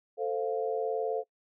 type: chord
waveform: sine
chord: F major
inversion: first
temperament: equal with one note detuned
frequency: 444.1 / 523.3 / 698.5 Hz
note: A4 / C5 / F5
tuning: +16 / 0 / 0 cents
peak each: -30 / -34 / -35 dBFS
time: 0.17-1.24 s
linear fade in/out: 50 ms
effects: noise-tail reverb RT60 0.1 s tail -21 dB re dry